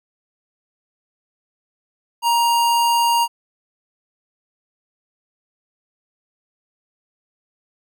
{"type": "tone", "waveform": "square", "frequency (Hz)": 939, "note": "A#5", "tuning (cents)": 12, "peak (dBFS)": -15, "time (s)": [2.22, 3.28], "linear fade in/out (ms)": 50, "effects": []}